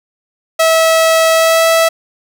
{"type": "tone with pitch glide", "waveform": "sawtooth", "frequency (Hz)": [649, 655.4], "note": ["E5", "E5"], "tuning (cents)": [-27, -10], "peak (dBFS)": -4, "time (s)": [0.59, 1.89], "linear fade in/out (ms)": 10, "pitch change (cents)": 17, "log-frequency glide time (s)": [1.32, 1.66], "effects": []}